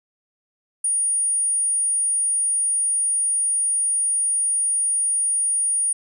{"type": "tone", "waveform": "sine", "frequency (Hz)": 9550, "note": "D9", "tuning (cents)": 28, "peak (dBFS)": -18, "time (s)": [0.84, 5.93], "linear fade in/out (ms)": 5, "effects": []}